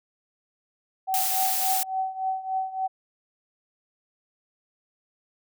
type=tone with tremolo; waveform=sine; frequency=760 Hz; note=F#5; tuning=46 cents sharp; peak=-22 dBFS; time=1.07-2.88 s; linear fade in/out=20 ms; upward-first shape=triangle; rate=3.5 Hz; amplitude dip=85%
type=noise; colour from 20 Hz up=blue; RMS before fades=-26 dBFS; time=1.14-1.83 s; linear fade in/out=0 ms
effects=none